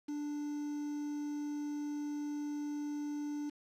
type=tone with quantisation; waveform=triangle; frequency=293.7 Hz; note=D4; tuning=in tune; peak=-34 dBFS; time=0.08-3.5 s; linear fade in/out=10 ms; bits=9; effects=low-pass 8000 Hz 12 dB/octave